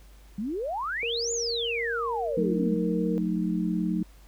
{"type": "exponential two-way sweep", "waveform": "sine", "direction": "up then down", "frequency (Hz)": [189.9, 7160, 189.9], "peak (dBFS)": -28, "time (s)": [0.38, 2.76], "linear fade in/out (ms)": 5, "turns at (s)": 1.32}
{"type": "tone", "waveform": "sine", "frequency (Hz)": 466.2, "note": "A#4", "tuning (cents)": 0, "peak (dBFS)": -30, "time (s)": [1.03, 3.18], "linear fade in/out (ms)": 0}
{"type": "chord", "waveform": "sine", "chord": "D# diminished", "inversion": "first", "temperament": "equal with one note detuned", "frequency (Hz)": [181.19, 220, 311.1], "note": ["F#3", "A3", "D#4"], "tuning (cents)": [-36, 0, 0], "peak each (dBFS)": [-27, -30, -30], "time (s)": [2.37, 4.03], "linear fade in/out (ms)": 5}
{"effects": ["added 50 Hz sine -49 dBFS peak until 4.27 s", "pink hiss -59 dBFS RMS until 4.27 s"]}